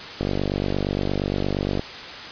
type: click train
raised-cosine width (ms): 2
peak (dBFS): -10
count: 78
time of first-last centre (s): 0.21-1.794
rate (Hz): 48.6
effects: white hiss -35 dBFS RMS until 2.31 s + resampled to 11025 Hz